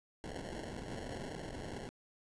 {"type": "noise with sample-and-hold", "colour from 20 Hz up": "blue", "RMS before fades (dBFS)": -44, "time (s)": [0.24, 1.89], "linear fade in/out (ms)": 0, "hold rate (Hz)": 1225, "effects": ["resampled to 22050 Hz"]}